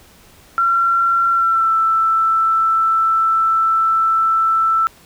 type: tone with pitch glide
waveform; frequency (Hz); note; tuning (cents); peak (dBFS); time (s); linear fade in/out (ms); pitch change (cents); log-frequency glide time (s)
sine; 1364 to 1326.7; F6 to E6; -41 to +11; -12; 0.58-4.87; 0; -48; 1.31-1.74
effects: pink hiss -47 dBFS RMS until 5.05 s